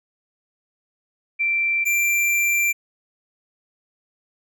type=tone pair in turn; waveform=sine / square; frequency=2349 / 2358 Hz; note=D7 / D7; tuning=0 / +6 cents; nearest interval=unison; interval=6 cents; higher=second; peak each=-18 dBFS; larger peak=neither; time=1.39-1.85 / 1.85-2.73 s; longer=second; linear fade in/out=20 ms; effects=none